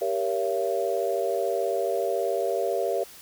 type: chord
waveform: sine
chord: G diminished seventh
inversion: none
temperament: just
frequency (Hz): 392 / 470.4 / 564.5 / 677.4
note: G4 / Bb4 / Db5 / Fb5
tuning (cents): 0 / +16 / +31 / +47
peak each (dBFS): -29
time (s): 0.01-3.04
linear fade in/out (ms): 10
effects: white hiss -47 dBFS RMS until 3.21 s